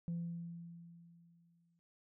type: tone with exponential decay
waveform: sine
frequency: 169.8 Hz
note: F3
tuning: 48 cents flat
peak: -34 dBFS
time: 0.08-1.79 s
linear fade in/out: 0 ms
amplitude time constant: 370 ms
effects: noise-tail reverb RT60 0.5 s tail -26 dB re dry + tanh soft clip ceiling -34 dBFS